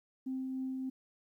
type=tone with tremolo; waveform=sine; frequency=261.6 Hz; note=C4; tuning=in tune; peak=-33 dBFS; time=0.26-0.9 s; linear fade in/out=10 ms; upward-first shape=triangle; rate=3.4 Hz; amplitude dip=25%; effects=tanh soft clip ceiling -29 dBFS + 12-bit